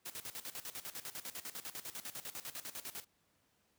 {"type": "noise with tremolo", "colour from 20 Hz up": "white", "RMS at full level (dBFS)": -44, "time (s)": [0.05, 3.05], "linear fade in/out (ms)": 10, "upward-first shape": "square", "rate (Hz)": 10, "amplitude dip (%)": 80, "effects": ["pink hiss -75 dBFS RMS until 3.78 s", "high-pass 80 Hz 12 dB/octave"]}